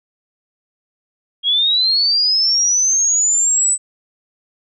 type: linear sweep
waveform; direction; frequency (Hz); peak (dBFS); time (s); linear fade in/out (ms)
sine; up; 3244 to 8050; -12; 1.43-3.78; 50
effects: none